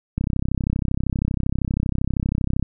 click train, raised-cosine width 5 ms, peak -9 dBFS, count 81, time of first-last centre 0.18-2.626 s, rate 32.7 Hz, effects none

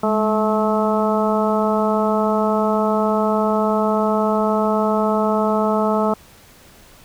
harmonic tone with a mistuned harmonic, 216.5 Hz, A3, 28 cents flat, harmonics 1 / 2 / 3 / 4 / 5 / 6, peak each -20 / -22 / -21 / -24 / -27 / -25 dBFS, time 0.03-6.14 s, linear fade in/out 5 ms, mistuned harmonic 1, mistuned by -51 cents, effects pink hiss -47 dBFS RMS until 7.04 s

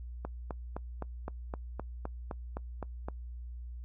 click train, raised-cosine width 1 ms, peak -23 dBFS, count 12, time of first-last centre 0.25-3.085 s, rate 3.88 Hz, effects noise-tail reverb RT60 0.1 s tail -24 dB re dry + added 60 Hz sine -40 dBFS peak until 3.84 s

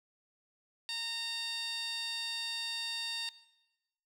15% pulse tone with band-pass filter, 920 Hz, A#5, 23 cents flat, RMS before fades -38 dBFS, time 0.89-3.29 s, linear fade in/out 0 ms, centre 4700 Hz, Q 3, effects noise-tail reverb RT60 1.0 s tail -17 dB re dry

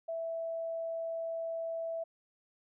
sine tone, 659.3 Hz, E5, in tune, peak -34 dBFS, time 0.08-2.04 s, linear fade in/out 10 ms, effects none

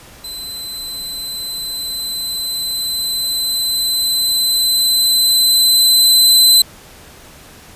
sawtooth tone with level ramp, 4042 Hz, B7, 39 cents sharp, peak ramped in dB -23 to -3 dBFS, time 0.24-6.62 s, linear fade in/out 5 ms, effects pink hiss -40 dBFS RMS until 7.75 s + resampled to 32000 Hz

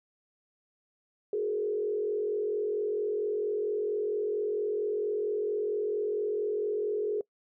sine tone with frequency modulation, 421.3 Hz, G#4, 25 cents sharp, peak -27 dBFS, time 1.33-7.21 s, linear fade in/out 2 ms, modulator 44.4 Hz, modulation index 0.83, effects noise-tail reverb RT60 0.1 s tail -23 dB re dry

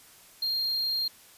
triangle tone, 4211 Hz, C8, 10 cents sharp, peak -25 dBFS, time 0.42-1.08 s, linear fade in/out 5 ms, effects white hiss -54 dBFS RMS until 1.37 s + resampled to 32000 Hz

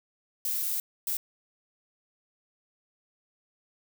violet noise bursts at uneven times, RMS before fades -30 dBFS, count 2, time 0.45-0.8 / 1.07-1.17 s, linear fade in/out 2 ms, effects none

